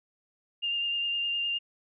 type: tone with vibrato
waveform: sine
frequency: 2805 Hz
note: F7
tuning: 7 cents sharp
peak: -27 dBFS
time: 0.62-1.59 s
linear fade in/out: 20 ms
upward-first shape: triangle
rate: 9.8 Hz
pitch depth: 20 cents each way
effects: none